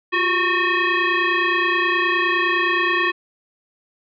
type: tone with frequency modulation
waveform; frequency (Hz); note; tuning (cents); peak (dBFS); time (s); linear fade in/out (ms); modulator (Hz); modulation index
sine; 349.2; F4; 0; -16; 0.12-3.12; 20; 728; 3.4
effects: none